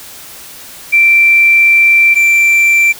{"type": "tone pair in turn", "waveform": ["sine", "triangle"], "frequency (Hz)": [2348, 2348], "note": ["D7", "D7"], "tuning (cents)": [-1, -1], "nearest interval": "unison", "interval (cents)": 0, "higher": "neither", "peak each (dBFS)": -4, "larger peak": "neither", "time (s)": [[0.92, 2.15], [2.15, 2.93]], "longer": "first", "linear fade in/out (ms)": 20, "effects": ["white hiss -32 dBFS RMS until 2.99 s"]}